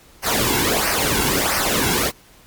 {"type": "noise with flanger", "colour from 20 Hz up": "pink", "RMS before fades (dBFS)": -19, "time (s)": [0.22, 2.12], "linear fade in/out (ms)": 50, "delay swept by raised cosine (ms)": [0.27, 1.67], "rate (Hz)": 1.5, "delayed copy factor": -0.7, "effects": ["pink hiss -49 dBFS RMS until 2.46 s", "MP3 96 kbps"]}